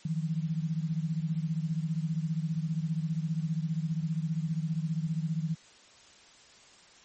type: beating tone pair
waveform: sine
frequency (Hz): 156.5 / 171.5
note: D#3 / F3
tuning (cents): +10 / -31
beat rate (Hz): 15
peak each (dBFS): -30 / -33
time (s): 0.05-5.55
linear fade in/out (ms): 5
effects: white hiss -56 dBFS RMS until 7.04 s + MP3 32 kbps